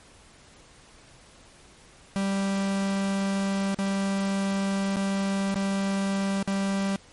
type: tone with dropouts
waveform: 45% pulse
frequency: 196 Hz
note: G3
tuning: in tune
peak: -24 dBFS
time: 2.16-6.96 s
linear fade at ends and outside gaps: 0 ms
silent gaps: 3.745-3.788 / 4.96-4.968 / 5.543-5.558 / 6.427-6.476 s
effects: pink hiss -53 dBFS RMS until 7.12 s + MP3 48 kbps